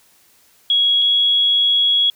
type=tone pair in turn; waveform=sine; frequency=3322 / 3334 Hz; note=G#7 / G#7; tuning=0 / +6 cents; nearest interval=unison; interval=6 cents; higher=second; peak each=-12 dBFS; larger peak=neither; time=0.7-1.02 / 1.02-2.1 s; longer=second; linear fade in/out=2 ms; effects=white hiss -54 dBFS RMS until 2.15 s